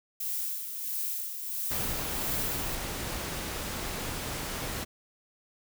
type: noise with tremolo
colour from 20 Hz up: violet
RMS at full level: -32 dBFS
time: 0.2-2.75 s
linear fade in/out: 5 ms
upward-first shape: sine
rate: 1.5 Hz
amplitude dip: 50%
type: noise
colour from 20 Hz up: pink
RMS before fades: -35 dBFS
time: 1.7-4.85 s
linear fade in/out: 20 ms
effects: none

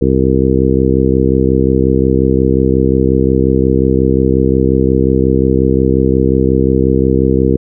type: harmonic tone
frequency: 65.6 Hz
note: C2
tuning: 5 cents sharp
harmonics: 1 / 2 / 3 / 4 / 5 / 6 / 7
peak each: -16 / -16 / -16 / -16 / -16 / -16 / -16 dBFS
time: 0.01-7.57 s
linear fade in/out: 10 ms
effects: none

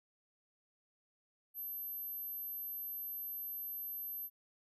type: tone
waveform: sine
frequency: 12380 Hz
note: G9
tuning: 23 cents flat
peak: -40 dBFS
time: 1.54-4.3 s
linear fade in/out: 50 ms
effects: none

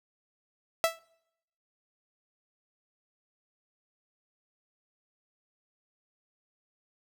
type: tone with exponential decay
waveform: sawtooth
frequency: 659.3 Hz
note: E5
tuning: in tune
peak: -16 dBFS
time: 0.84-0.99 s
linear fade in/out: 0 ms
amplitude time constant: 32 ms
effects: noise-tail reverb RT60 0.8 s tail -26 dB re dry

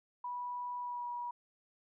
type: tone with pitch glide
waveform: sine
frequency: 980 to 965.9 Hz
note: B5 to B5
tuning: -14 to -39 cents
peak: -37 dBFS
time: 0.24-1.31 s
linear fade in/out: 5 ms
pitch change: -25 cents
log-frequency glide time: 0.79-1.07 s
effects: none

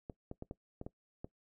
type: clicks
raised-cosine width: 2 ms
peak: -29 dBFS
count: 7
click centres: 0.098 / 0.314 / 0.424 / 0.511 / 0.814 / 0.865 / 1.245 s
effects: noise-tail reverb RT60 0.1 s tail -20 dB re dry

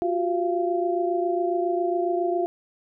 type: tone cluster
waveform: sine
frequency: 352.3 / 379.6 / 688 Hz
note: F4 / F#4 / F5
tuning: +15 / +44 / -26 cents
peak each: -24 / -29 / -26 dBFS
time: 0.02-2.46 s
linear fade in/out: 0 ms
effects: none

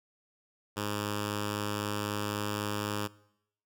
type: tone with notch filter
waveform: 5% pulse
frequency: 103.83 Hz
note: G#2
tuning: in tune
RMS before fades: -34 dBFS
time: 0.76-3.08 s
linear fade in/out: 20 ms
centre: 700 Hz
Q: 1.9
effects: noise-tail reverb RT60 0.8 s tail -22 dB re dry

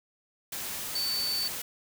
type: tone in noise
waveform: sine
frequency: 4526 Hz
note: C#8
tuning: 35 cents sharp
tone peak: -28 dBFS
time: 0.95-1.48 s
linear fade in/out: 5 ms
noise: white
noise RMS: -36 dBFS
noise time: 0.52-1.62 s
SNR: +5 dB
effects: none

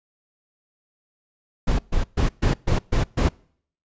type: noise bursts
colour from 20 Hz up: brown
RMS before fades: -19 dBFS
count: 7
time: 1.67-3.29 s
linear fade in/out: 10 ms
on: 120 ms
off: 130 ms
effects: noise-tail reverb RT60 0.6 s tail -26 dB re dry + resampled to 16000 Hz

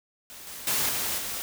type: noise with level steps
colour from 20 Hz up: white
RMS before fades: -44 / -40 / -26 / -29 / -33 dBFS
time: 0.3-1.42 s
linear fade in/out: 0 ms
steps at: 0.47 / 0.67 / 0.89 / 1.18 s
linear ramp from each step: 2 ms
effects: none

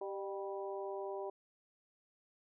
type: harmonic tone with a mistuned harmonic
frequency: 195.7 Hz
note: G3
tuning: 3 cents flat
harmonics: 2 / 3 / 4 / 5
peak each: -41 / -45 / -47 / -49 dBFS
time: 0.01-1.3 s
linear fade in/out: 5 ms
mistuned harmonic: 3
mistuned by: +42 cents
effects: none

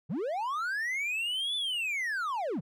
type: linear two-way sweep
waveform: triangle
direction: up then down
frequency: 119.8 to 3520 to 119.8 Hz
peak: -28 dBFS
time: 0.09-2.61 s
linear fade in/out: 20 ms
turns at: 1.56 s
effects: none

